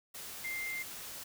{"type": "tone in noise", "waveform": "sine", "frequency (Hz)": 2097, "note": "C7", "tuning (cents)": 3, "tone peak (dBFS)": -36, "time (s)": [0.44, 0.83], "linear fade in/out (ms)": 10, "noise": "white", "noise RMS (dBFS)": -45, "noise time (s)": [0.14, 1.24], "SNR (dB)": 6, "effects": []}